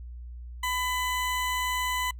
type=tone; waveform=20% pulse; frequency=1002 Hz; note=B5; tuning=25 cents sharp; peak=-22 dBFS; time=0.63-2.11 s; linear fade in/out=5 ms; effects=noise-tail reverb RT60 0.1 s tail -26 dB re dry + added 60 Hz sine -38 dBFS peak until 2.19 s